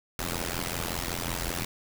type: noise with amplitude modulation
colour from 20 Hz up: pink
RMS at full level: -28 dBFS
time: 0.19-1.65 s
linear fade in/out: 2 ms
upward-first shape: sine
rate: 85.4 Hz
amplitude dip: 100%
effects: none